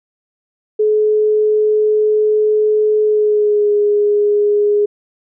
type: tone with pitch glide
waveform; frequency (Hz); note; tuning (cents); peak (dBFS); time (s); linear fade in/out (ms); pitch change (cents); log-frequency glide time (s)
sine; 426.8 to 414.2; G#4 to G#4; +47 to -5; -10; 0.79-4.86; 10; -52; 3.03-3.72
effects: none